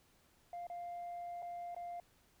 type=tone with dropouts; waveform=sine; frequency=698.5 Hz; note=F5; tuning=in tune; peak=-40 dBFS; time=0.53-2 s; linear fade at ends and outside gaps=2 ms; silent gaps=0.669-0.699 / 1.422-1.426 / 1.747-1.764 s; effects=tanh soft clip ceiling -40 dBFS + pink hiss -70 dBFS RMS until 2.4 s